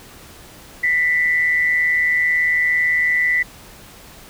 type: tone with amplitude modulation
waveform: sine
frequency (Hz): 1980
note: B6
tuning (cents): +4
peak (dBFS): -12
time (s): 0.83-3.43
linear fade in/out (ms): 10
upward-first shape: sine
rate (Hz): 158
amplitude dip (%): 50
effects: pink hiss -42 dBFS RMS until 4.29 s